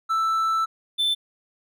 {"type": "tone pair in turn", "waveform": "triangle", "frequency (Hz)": [1323, 3532], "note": ["E6", "A7"], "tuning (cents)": [6, 6], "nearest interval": "octave + perfect fourth", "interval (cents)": 1700, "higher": "second", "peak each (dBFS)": [-18, -18], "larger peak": "neither", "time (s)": [[0.09, 0.66], [0.98, 1.15]], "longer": "first", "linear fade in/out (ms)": 20, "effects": []}